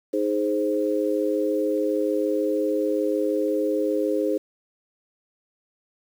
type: chord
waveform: sine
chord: Ab major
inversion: second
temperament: equal with one note detuned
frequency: 311.1 / 416.7 / 523.3 Hz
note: Eb4 / Ab4 / C5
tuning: 0 / +6 / 0 cents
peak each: -25 dBFS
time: 0.13-4.38 s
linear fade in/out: 10 ms
effects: 8-bit